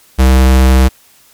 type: tone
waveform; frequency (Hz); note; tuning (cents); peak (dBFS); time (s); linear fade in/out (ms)
square; 65; C2; -11; -5; 0.18-0.89; 20
effects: white hiss -46 dBFS RMS until 1.33 s + MP3 96 kbps